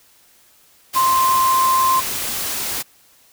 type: tone in noise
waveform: sine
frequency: 1046.5 Hz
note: C6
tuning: in tune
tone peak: -13 dBFS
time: 0.95-2.01 s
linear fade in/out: 20 ms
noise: white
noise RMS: -24 dBFS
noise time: 0.93-2.83 s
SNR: +8 dB
effects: white hiss -53 dBFS RMS until 3.32 s